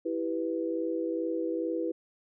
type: chord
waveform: sine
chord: E minor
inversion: none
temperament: equal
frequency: 329.6 / 392 / 493.9 Hz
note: E4 / G4 / B4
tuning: 0 / 0 / 0 cents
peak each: -31 / -36 / -33 dBFS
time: 0.05-1.92 s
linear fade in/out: 10 ms
effects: none